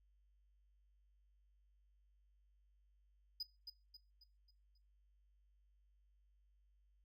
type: tone with echo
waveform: triangle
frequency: 4978 Hz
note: D#8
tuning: in tune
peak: -39 dBFS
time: 3.4-3.43 s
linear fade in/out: 5 ms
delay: 270 ms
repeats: 5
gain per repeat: -7 dB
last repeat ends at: 4.78 s
effects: noise-tail reverb RT60 0.3 s tail -20 dB re dry + added 50 Hz sine -70 dBFS peak until 7.04 s